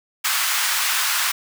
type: high-pass noise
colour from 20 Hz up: pink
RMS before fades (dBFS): -21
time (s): 0.24-1.32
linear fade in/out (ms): 10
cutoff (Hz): 1100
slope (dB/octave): 24
effects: none